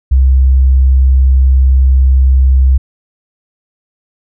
sine tone, 65.6 Hz, C2, 5 cents sharp, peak -4 dBFS, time 0.11-2.78 s, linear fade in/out 10 ms, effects none

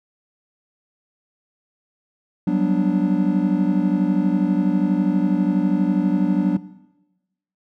triangle chord, G major seventh, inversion third, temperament just, 183.75 / 196 / 245 / 294 Hz, F#3 / G3 / B3 / D4, -12 / 0 / -14 / +2 cents, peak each -18 / -21 / -23 / -19 dBFS, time 2.47-6.57 s, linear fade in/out 5 ms, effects noise-tail reverb RT60 1.0 s tail -17 dB re dry

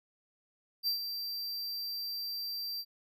square tone with ADSR envelope, 4700 Hz, D8, 1 cent sharp, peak -28 dBFS, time 0.83-2.85 s, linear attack 43 ms, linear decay 110 ms, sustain -8 dB, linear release 53 ms, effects none

